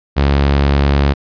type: tone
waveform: sawtooth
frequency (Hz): 70.2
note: C#2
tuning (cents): +22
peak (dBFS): -6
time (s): 0.16-1.14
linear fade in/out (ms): 20
effects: resampled to 11025 Hz